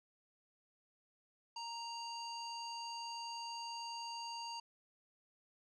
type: tone with low-pass filter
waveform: square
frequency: 932.3 Hz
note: A#5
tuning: in tune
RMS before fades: -45 dBFS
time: 1.56-4.6 s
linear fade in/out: 5 ms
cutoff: 5400 Hz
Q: 8.8
effects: none